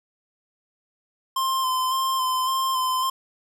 square tone with vibrato, 1042 Hz, C6, 7 cents flat, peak -22 dBFS, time 1.36-3.1 s, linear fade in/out 5 ms, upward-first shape square, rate 1.8 Hz, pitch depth 21 cents each way, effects none

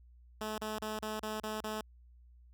10% pulse tone bursts, 215.6 Hz, A3, 35 cents flat, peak -28 dBFS, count 7, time 0.41-1.81 s, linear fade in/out 2 ms, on 170 ms, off 35 ms, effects added 60 Hz sine -56 dBFS peak until 2.53 s

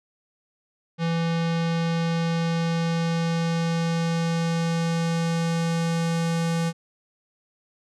square tone with low-pass filter sweep, 166.5 Hz, E3, 18 cents sharp, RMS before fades -24 dBFS, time 0.98-6.73 s, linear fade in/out 50 ms, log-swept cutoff 4200 to 8500 Hz, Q 1.1, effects none

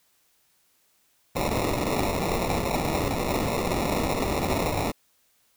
white noise with sample-and-hold, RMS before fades -26 dBFS, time 1.35-4.92 s, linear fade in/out 20 ms, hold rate 1575 Hz, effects white hiss -66 dBFS RMS until 5.56 s

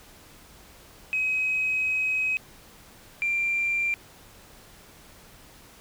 sine tone pair in turn, 2537 / 2371 Hz, D#7 / D7, +33 / +16 cents, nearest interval minor second, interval 117 cents, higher first, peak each -22 dBFS, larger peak neither, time 1.13-2.37 / 3.22-3.94 s, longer first, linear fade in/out 0 ms, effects tanh soft clip ceiling -18 dBFS + pink hiss -51 dBFS RMS until 5.8 s

